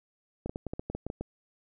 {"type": "clicks", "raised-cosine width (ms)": 2, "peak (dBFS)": -21, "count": 11, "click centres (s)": [0.46, 0.495, 0.559, 0.667, 0.735, 0.795, 0.9, 0.95, 1.066, 1.101, 1.21], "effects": []}